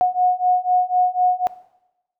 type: beating tone pair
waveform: sine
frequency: 726 / 730 Hz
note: F#5 / F#5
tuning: -33 / -24 cents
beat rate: 4 Hz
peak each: -18 dBFS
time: 0.01-1.47 s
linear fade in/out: 0 ms
effects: noise-tail reverb RT60 0.9 s tail -17 dB re dry